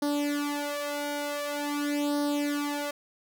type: tone with flanger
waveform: sawtooth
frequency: 290.4 Hz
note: D4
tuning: 19 cents flat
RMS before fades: -30 dBFS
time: 0.02-2.91 s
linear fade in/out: 5 ms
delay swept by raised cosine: 0.2 to 2.1 ms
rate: 0.46 Hz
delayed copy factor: +0.85
effects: none